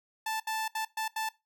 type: tone bursts at uneven times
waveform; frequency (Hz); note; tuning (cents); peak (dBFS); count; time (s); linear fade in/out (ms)
sawtooth; 880; A5; 0; -27; 5; 0.26-0.4 / 0.47-0.68 / 0.75-0.85 / 0.97-1.08 / 1.16-1.29; 5
effects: noise-tail reverb RT60 0.2 s tail -18 dB re dry